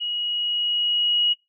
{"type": "tone with level ramp", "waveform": "sine", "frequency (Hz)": 2900, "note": "F#7", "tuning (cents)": -35, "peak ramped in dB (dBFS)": [-25, -17], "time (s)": [0, 1.34], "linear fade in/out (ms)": 20, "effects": ["noise-tail reverb RT60 0.2 s tail -21 dB re dry"]}